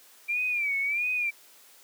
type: tone with vibrato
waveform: sine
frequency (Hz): 2349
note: D7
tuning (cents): 0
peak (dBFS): -25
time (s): 0.28-1.31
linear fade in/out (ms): 20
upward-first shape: sine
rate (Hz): 1.5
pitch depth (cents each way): 110
effects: white hiss -55 dBFS RMS until 1.83 s + high-pass 300 Hz 12 dB/octave